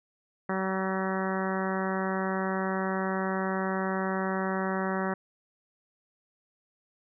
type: harmonic tone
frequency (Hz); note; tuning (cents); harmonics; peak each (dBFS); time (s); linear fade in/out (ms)
190; F#3; +46; 1 / 2 / 3 / 4 / 5 / 6 / 7 / 8 / 9 / 10; -31 / -34 / -36 / -37 / -38 / -39 / -39 / -40 / -41 / -41; 0.49-5.14; 5
effects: none